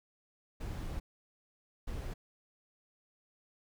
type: noise bursts at uneven times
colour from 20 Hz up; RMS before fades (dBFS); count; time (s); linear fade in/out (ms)
brown; -39; 2; 0.6-1 / 1.87-2.14; 10
effects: none